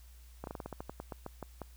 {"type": "slowing click train", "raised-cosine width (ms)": 1, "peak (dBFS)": -26, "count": 14, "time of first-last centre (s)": [0.44, 1.617], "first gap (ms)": 32, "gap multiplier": 1.16, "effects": ["added 60 Hz sine -52 dBFS peak until 1.76 s", "white hiss -64 dBFS RMS until 1.76 s"]}